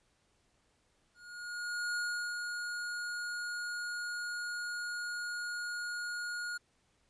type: tone with ADSR envelope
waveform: square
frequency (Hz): 1436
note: F6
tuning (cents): +48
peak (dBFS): -33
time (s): 1.14-6.58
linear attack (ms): 820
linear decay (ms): 380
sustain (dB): -4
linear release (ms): 13
effects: pink hiss -73 dBFS RMS until 7.09 s + resampled to 22050 Hz